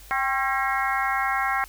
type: harmonic tone with a mistuned harmonic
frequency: 270 Hz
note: C#4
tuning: 45 cents flat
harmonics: 3 / 4 / 5 / 6 / 7 / 8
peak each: -27 / -28 / -29 / -30 / -30 / -31 dBFS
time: 0.11-1.64 s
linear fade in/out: 0 ms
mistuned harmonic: 3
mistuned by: -54 cents
effects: added 50 Hz sine -46 dBFS peak until 1.68 s + white hiss -49 dBFS RMS until 1.68 s